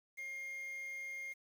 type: tone with quantisation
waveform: triangle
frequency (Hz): 2126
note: C7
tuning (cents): +27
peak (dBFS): -40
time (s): 0.17-1.34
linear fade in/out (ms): 20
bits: 10
effects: none